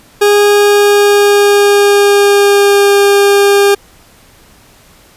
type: tone with pitch glide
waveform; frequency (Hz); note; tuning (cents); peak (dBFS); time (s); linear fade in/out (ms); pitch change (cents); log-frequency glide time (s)
40% pulse; 410.5 to 402.3; G#4 to G4; -20 to +45; -4; 0.21-3.75; 10; -35; 0.44-2.94
effects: pink hiss -43 dBFS RMS until 5.16 s + resampled to 32000 Hz